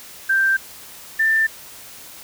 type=tone pair in turn; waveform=sine; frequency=1571 / 1782.3 Hz; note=G6 / A6; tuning=+3 / +22 cents; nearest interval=major second; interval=219 cents; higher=second; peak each=-14 dBFS; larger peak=neither; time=0.29-0.57 / 1.19-1.47 s; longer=neither; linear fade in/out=10 ms; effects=white hiss -40 dBFS RMS until 2.23 s